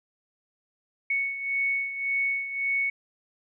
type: beating tone pair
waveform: sine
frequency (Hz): 2217 / 2218.8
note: C#7 / C#7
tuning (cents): 0 / +1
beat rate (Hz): 1.8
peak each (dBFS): -26 / -32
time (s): 1.1-2.9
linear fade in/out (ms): 5
effects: none